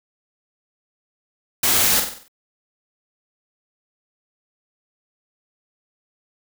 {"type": "noise with echo", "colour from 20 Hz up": "white", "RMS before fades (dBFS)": -18, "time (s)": [1.63, 2], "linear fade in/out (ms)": 5, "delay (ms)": 47, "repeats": 6, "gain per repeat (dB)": -6, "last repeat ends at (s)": 2.282, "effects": []}